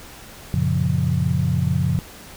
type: chord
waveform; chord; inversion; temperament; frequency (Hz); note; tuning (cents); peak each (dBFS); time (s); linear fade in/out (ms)
sine; Gb major seventh; none; equal with one note detuned; 91.86 / 116.54 / 138.59 / 174.61; Gb2 / Bb2 / Db3 / F3; -12 / 0 / 0 / 0; -23 / -25 / -21 / -23; 0.54-1.99; 0
effects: pink hiss -41 dBFS RMS until 2.36 s